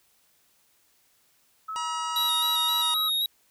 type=tone with pitch glide; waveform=sine; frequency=1295 to 1269.1 Hz; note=E6 to D#6; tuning=-31 to +34 cents; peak=-31 dBFS; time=1.68-3.1 s; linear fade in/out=10 ms; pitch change=-35 cents; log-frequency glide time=2.86-2.93 s
type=harmonic tone; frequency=956 Hz; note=A#5; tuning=43 cents sharp; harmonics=1 / 2 / 3 / 4 / 5 / 6 / 7 / 8 / 9; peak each=-32 / -46 / -37 / -47 / -45 / -42 / -50 / -46 / -46 dBFS; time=1.76-2.94 s; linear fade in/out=0 ms
type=tone with vibrato; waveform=square; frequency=3800 Hz; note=A#7; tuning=33 cents sharp; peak=-24 dBFS; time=2.16-3.26 s; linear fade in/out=2 ms; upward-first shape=square; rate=3.8 Hz; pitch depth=23 cents each way
effects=white hiss -65 dBFS RMS until 3.5 s